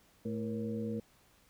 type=harmonic tone with a mistuned harmonic; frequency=109.7 Hz; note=A2; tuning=5 cents flat; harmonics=1 / 2 / 3 / 4 / 5; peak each=-42 / -36 / -46 / -40 / -51 dBFS; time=0.25-1 s; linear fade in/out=5 ms; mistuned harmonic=4; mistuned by=+120 cents; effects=pink hiss -66 dBFS RMS until 1.49 s